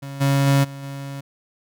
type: tone with level steps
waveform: 35% pulse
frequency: 138.59 Hz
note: C#3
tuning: in tune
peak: -29 / -14 / -12 / -31 / -28 dBFS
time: 0.02-1.21 s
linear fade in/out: 10 ms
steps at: 0.2 / 0.46 / 0.63 / 0.82 s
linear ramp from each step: 20 ms
effects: none